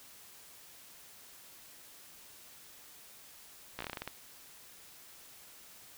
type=slowing click train; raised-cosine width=0.3 ms; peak=-22 dBFS; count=10; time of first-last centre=3.79-4.076 s; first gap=15 ms; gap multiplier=1.18; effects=white hiss -55 dBFS RMS until 5.97 s